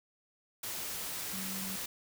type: tone in noise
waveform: sine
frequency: 191.1 Hz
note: G3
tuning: 44 cents flat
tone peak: -41 dBFS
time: 1.33-1.76 s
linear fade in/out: 5 ms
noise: white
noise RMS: -39 dBFS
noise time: 0.63-1.86 s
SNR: -5 dB
effects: none